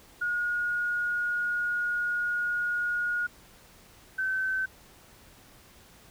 sine tone pair in turn, 1440 / 1533.8 Hz, F#6 / G6, -47 / -38 cents, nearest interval minor second, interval 109 cents, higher second, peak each -26 dBFS, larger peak neither, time 0.21-3.27 / 4.18-4.66 s, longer first, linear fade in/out 10 ms, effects pink hiss -55 dBFS RMS until 6.1 s

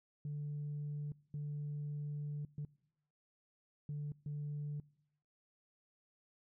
sine tone bursts at uneven times, 146.83 Hz, D3, in tune, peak -37 dBFS, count 5, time 0.25-1.12 / 1.34-2.45 / 2.58-2.65 / 3.89-4.12 / 4.26-4.8 s, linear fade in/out 2 ms, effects noise-tail reverb RT60 0.9 s tail -25 dB re dry + tanh soft clip ceiling -36 dBFS

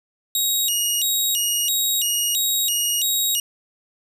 15% pulse tone with vibrato, 3303 Hz, G#7, 10 cents flat, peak -12 dBFS, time 0.35-3.4 s, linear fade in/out 2 ms, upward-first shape square, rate 1.5 Hz, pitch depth 240 cents each way, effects none

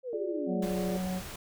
sine exponential sweep, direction down, 532 to 178.5 Hz, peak -33 dBFS, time 0.03-0.73 s, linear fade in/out 50 ms
sine chord, D diminished, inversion first, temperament equal, 349.2 / 415.3 / 587.3 Hz, F4 / Ab4 / D5, 0 / 0 / 0 cents, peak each -37 dBFS, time 0.13-0.97 s, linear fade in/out 2 ms
harmonic tone, 185 Hz, F#3, in tune, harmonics 1 / 3 / 4, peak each -31 / -41 / -43 dBFS, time 0.46-1.22 s, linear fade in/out 50 ms
pink noise, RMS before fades -42 dBFS, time 0.62-1.36 s, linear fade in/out 5 ms
effects none

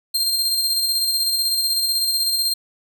sawtooth tone with tremolo, 4186 Hz, C8, in tune, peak -14 dBFS, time 0.14-2.54 s, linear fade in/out 10 ms, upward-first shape square, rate 16 Hz, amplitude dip 30%, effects none

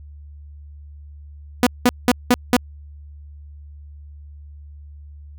sawtooth tone bursts, 246.5 Hz, B3, 3 cents flat, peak -7 dBFS, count 5, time 1.63-2.565 s, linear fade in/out 0 ms, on 35 ms, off 190 ms, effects added 73 Hz sine -37 dBFS peak until 5.38 s

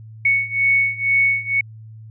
sine beating tone pair, 2217 / 2219.1 Hz, C#7 / C#7, 0 / +1 cents, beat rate 2.1 Hz, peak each -19 / -17 dBFS, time 0.25-1.61 s, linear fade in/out 5 ms, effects added 110 Hz sine -36 dBFS peak until 2.1 s

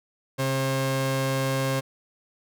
sawtooth tone pair together, 133.9 / 267.8 Hz, C3 / C4, +40 / +40 cents, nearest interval octave, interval 1200 cents, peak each -21 dBFS, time 0.38-1.81 s, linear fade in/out 20 ms, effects none

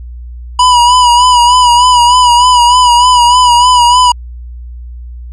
square tone with vibrato, 979 Hz, B5, 15 cents flat, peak -4 dBFS, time 0.59-4.12 s, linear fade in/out 5 ms, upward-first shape sine, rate 3.3 Hz, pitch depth 46 cents each way, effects added 60 Hz sine -23 dBFS peak until 5.32 s + resampled to 22050 Hz

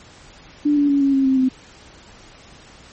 sine tone with pitch steps, 293.7 / 287.7 / 281.7 / 275.9 / 270.3 / 264.7 / 259.2 Hz, D4 / D4 / C#4 / C#4 / C#4 / C4 / C4, 0 / -36 / +28 / -8 / -44 / +20 / -16 cents, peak -13 dBFS, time 0.65-1.49 s, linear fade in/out 10 ms, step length 120 ms, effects pink hiss -45 dBFS RMS until 2.92 s + MP3 32 kbps

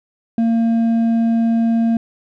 sine tone with hard clipping, 229.1 Hz, A#3, 30 cents flat, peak -14 dBFS, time 0.38-1.97 s, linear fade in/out 2 ms, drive 4 dB, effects none

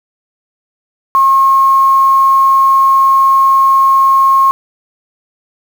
sine tone with quantisation, 1079 Hz, C#6, 47 cents flat, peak -5 dBFS, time 1.15-4.51 s, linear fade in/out 0 ms, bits 5, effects none

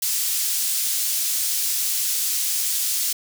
pink high-pass noise, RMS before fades -23 dBFS, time 0.02-3.13 s, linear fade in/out 5 ms, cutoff 5800 Hz, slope 12 dB/octave, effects none

